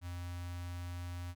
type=tone with notch filter; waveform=square; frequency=87.9 Hz; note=F2; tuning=12 cents sharp; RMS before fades=-42 dBFS; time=0.01-1.35 s; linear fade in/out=50 ms; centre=410 Hz; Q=0.85; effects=none